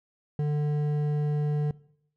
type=tone with hard clipping; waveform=triangle; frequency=148.3 Hz; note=D3; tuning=17 cents sharp; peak=-26 dBFS; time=0.39-1.71 s; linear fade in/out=2 ms; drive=12 dB; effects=noise-tail reverb RT60 0.7 s tail -21 dB re dry